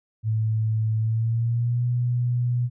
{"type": "tone with pitch glide", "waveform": "sine", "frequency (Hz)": [110, 122.05], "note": ["A2", "B2"], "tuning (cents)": [0, -20], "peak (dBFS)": -20, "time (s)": [0.23, 2.7], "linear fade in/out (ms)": 50, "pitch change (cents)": 180, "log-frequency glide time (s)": [0.98, 1.85], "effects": []}